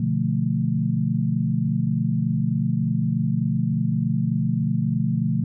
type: chord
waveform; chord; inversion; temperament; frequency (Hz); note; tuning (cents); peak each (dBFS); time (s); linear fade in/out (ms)
sine; B half-diminished seventh; none; equal; 123.47 / 146.83 / 174.61 / 220; B2 / D3 / F3 / A3; 0 / 0 / 0 / 0; -25; 0-5.44; 5
effects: none